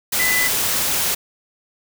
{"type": "tone in noise", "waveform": "sine", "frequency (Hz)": 2000, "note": "B6", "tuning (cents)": 21, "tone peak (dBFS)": -18, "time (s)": [0.19, 0.48], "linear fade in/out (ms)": 10, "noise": "white", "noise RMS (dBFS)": -20, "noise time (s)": [0.12, 1.15], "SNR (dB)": -1, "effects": []}